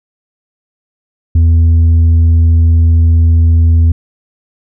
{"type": "tone with tanh clipping", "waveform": "triangle", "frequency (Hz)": 82.41, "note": "E2", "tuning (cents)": 0, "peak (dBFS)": -5, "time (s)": [1.35, 3.92], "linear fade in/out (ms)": 5, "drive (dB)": 8, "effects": []}